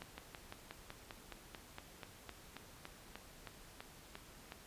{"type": "slowing click train", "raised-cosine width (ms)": 0.3, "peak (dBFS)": -30, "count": 19, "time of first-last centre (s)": [0.02, 4.521], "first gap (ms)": 160, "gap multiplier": 1.05, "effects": ["pink hiss -58 dBFS RMS until 4.66 s", "resampled to 32000 Hz"]}